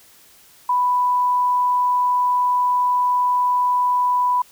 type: tone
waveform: sine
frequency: 990 Hz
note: B5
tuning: 4 cents sharp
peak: -15 dBFS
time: 0.69-4.42 s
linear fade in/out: 5 ms
effects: white hiss -50 dBFS RMS until 4.51 s